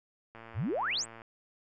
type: click train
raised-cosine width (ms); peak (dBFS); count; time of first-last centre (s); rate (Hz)
0.5; -33; 100; 0.35-1.218; 114
type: exponential sweep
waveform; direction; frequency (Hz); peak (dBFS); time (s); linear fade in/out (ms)
sine; up; 74.7 to 8870; -29; 0.54-1.06; 50
effects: none